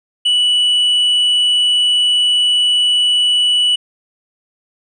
triangle tone, 2955 Hz, F#7, 3 cents flat, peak -9 dBFS, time 0.25-3.76 s, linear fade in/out 10 ms, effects resampled to 24000 Hz

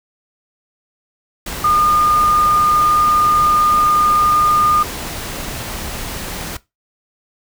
sine tone in noise, 1216 Hz, D#6, 40 cents flat, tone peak -11 dBFS, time 1.64-4.83 s, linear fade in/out 5 ms, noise pink, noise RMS -26 dBFS, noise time 1.46-6.57 s, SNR +12 dB, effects noise-tail reverb RT60 0.2 s tail -18 dB re dry

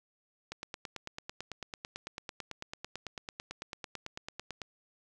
click train, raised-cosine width 0.2 ms, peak -22 dBFS, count 38, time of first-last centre 0.52-4.617 s, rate 9.03 Hz, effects none

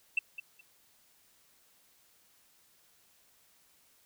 sine tone with echo, 2673 Hz, E7, 23 cents sharp, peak -23 dBFS, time 0.17-0.19 s, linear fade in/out 5 ms, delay 210 ms, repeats 2, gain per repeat -14 dB, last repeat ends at 0.61 s, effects tanh soft clip ceiling -20 dBFS + white hiss -66 dBFS RMS until 4.05 s

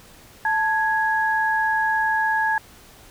sine tone pair together, 880 / 1663.1 Hz, A5 / G#6, 0 / +2 cents, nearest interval major seventh, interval 1102 cents, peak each -21 dBFS, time 0.45-2.58 s, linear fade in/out 2 ms, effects pink hiss -48 dBFS RMS until 3.1 s

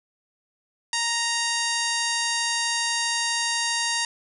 harmonic tone, 932.3 Hz, A#5, in tune, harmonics 1 / 2 / 3 / 4 / 5 / 6 / 7 / 8 / 10, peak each -31 / -29 / -32 / -32 / -30 / -34 / -32 / -34 / -34 dBFS, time 0.93-4.05 s, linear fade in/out 2 ms, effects none

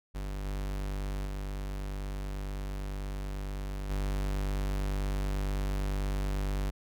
45% pulse tone with level steps, 49 Hz, G1, in tune, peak -34 / -32 / -34 / -29 dBFS, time 0.14-6.71 s, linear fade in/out 20 ms, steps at 0.44 / 1.25 / 3.89 s, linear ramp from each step 20 ms, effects none

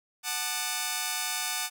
5% pulse chord, D major, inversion first, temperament equal with one note detuned, 740 / 880 / 1203.5 Hz, F#5 / A5 / D6, 0 / 0 / +42 cents, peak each -22 dBFS, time 0.23-1.7 s, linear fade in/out 50 ms, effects none

